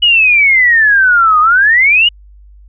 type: exponential two-way sweep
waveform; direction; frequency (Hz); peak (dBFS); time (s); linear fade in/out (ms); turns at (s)
sine; down then up; 2947 to 1214 to 2947; -5; 0.02-2.09; 10; 1.4
effects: added 50 Hz sine -36 dBFS peak until 2.68 s